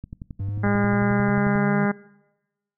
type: click train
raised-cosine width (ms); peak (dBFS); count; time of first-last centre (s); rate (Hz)
5; -22; 18; 0.04-1.558; 11.2
type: linear sweep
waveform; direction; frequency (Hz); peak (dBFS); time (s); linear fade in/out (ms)
triangle; up; 96.6 to 150.2; -23; 0.39-1.86; 10
type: harmonic tone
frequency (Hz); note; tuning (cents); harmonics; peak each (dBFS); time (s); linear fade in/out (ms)
203; G#3; -39; 1 / 2 / 3 / 4 / 5 / 6 / 7 / 8 / 9 / 10; -21 / -28 / -31 / -30 / -36 / -35 / -32 / -32 / -39 / -37; 0.63-1.92; 10
effects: noise-tail reverb RT60 1.0 s tail -22 dB re dry